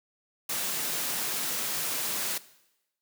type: high-pass noise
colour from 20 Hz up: white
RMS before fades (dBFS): -31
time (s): 0.49-2.38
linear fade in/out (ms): 5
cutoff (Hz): 120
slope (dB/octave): 96
effects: noise-tail reverb RT60 0.9 s tail -18 dB re dry